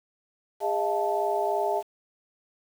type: tone cluster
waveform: sine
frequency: 408.1 / 628 / 691 / 876 Hz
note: G#4 / D#5 / F5 / A5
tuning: -30 / +16 / -19 / -8 cents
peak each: -29 dBFS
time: 0.6-1.83 s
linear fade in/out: 50 ms
effects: 8-bit